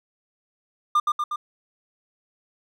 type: tone with echo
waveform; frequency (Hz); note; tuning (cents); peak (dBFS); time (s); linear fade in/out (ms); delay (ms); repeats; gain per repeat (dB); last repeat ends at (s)
triangle; 1200; D6; +37; -14; 0.95-1; 5; 120; 3; -3; 1.36
effects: none